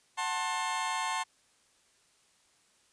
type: chord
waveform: sawtooth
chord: F# diminished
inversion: none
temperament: just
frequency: 740 / 888 / 1065.6 Hz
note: F#5 / A5 / C6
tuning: 0 / +16 / +31 cents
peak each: -35 / -30 / -30 dBFS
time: 0.17-1.24 s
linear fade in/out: 20 ms
effects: white hiss -67 dBFS RMS until 2.92 s + resampled to 22050 Hz